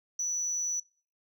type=tone; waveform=sine; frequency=5930 Hz; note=F#8; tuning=3 cents sharp; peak=-27 dBFS; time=0.19-0.8 s; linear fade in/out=5 ms; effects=noise-tail reverb RT60 0.4 s tail -23 dB re dry + tanh soft clip ceiling -26 dBFS